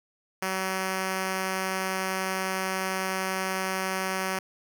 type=tone; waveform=5% pulse; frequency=189.1 Hz; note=F#3; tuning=38 cents sharp; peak=-16 dBFS; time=0.42-4.39 s; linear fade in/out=5 ms; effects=none